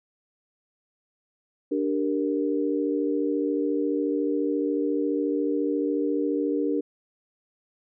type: chord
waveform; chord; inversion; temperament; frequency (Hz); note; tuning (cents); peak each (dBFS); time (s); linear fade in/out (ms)
sine; G minor; second; equal; 293.7 / 392 / 466.2; D4 / G4 / Bb4; 0 / 0 / 0; -25 / -29 / -28; 1.71-6.81; 10
effects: none